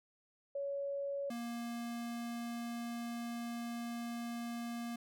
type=tone pair in turn; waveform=sine / square; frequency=560 / 235.5 Hz; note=C#5 / A#3; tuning=+18 / +18 cents; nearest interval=octave + minor third; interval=1500 cents; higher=first; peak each=-36 / -40 dBFS; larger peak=first; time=0.55-1.3 / 1.3-4.96 s; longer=second; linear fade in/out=5 ms; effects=none